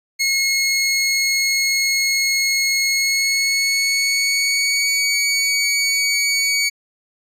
20% pulse tone with pitch glide, 2171 to 2251 Hz, C#7 to C#7, -37 to +26 cents, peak -11 dBFS, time 0.19-6.7 s, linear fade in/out 20 ms, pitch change +63 cents, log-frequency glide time 2.89-4.95 s, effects resampled to 32000 Hz

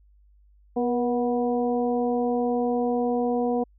harmonic tone with a mistuned harmonic, 244.5 Hz, B3, 17 cents flat, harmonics 1 / 2 / 3 / 4, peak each -25 / -25 / -29 / -39 dBFS, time 0.76-3.64 s, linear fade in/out 10 ms, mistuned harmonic 2, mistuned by -29 cents, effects added 50 Hz sine -54 dBFS peak until 3.78 s

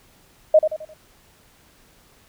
sine tone with echo, 622.3 Hz, D#5, in tune, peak -8 dBFS, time 0.54-0.59 s, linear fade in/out 5 ms, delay 87 ms, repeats 4, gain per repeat -8 dB, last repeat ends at 0.938 s, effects pink hiss -55 dBFS RMS until 2.28 s

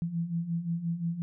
sine beating tone pair, 164.81 / 170.51 Hz, E3 / F3, 0 / -41 cents, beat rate 5.7 Hz, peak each -35 / -30 dBFS, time 0.02-1.22 s, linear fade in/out 0 ms, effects none

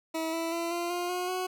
20% pulse tone with pitch steps, 322.9 / 330.1 / 337.4 / 344.9 / 352.5 / 360.4 / 368.4 Hz, E4 / E4 / E4 / F4 / F4 / F#4 / F#4, -36 / +2 / +40 / -22 / +16 / -45 / -7 cents, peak -25 dBFS, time 0.14-1.47 s, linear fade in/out 10 ms, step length 190 ms, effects none

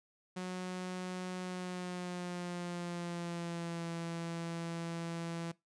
sawtooth tone with pitch glide, 183 to 167.81 Hz, F#3 to E3, -19 to +31 cents, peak -34 dBFS, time 0.36-5.52 s, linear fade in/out 10 ms, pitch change -150 cents, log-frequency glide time 1.41-3.9 s, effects noise-tail reverb RT60 0.2 s tail -21 dB re dry + resampled to 22050 Hz

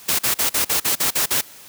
white noise bursts, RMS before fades -19 dBFS, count 9, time 0.08-1.414 s, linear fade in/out 10 ms, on 110 ms, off 43 ms, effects white hiss -43 dBFS RMS until 1.68 s + high-pass 60 Hz 12 dB/octave

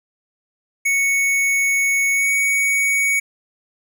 square tone with pitch glide, 2217 to 2240 Hz, C#7 to C#7, 0 to +18 cents, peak -16 dBFS, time 0.85-3.2 s, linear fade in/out 10 ms, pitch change +18 cents, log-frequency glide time 2.13-2.32 s, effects none

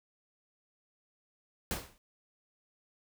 pink noise with exponential decay, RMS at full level -31 dBFS, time 1.71-1.98 s, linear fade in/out 1 ms, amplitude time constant 58 ms, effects none

